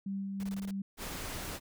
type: tone with tremolo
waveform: sine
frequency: 196 Hz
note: G3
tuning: in tune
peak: -33 dBFS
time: 0.06-0.82 s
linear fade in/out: 5 ms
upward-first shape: sine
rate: 3 Hz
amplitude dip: 25%
type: noise bursts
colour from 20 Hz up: pink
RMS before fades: -48 dBFS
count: 6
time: 0.4-0.708 s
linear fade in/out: 0 ms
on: 33 ms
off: 22 ms
type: noise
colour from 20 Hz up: pink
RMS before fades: -40 dBFS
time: 0.97-1.6 s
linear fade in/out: 50 ms
effects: none